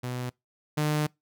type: tone pair in turn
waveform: sawtooth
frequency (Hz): 124.7 / 150.94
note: B2 / D3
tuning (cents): +17 / +48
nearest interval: minor third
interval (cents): 331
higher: second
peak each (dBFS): -27 / -20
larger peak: second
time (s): 0.03-0.3 / 0.77-1.07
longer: second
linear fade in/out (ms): 10
effects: noise-tail reverb RT60 0.2 s tail -25 dB re dry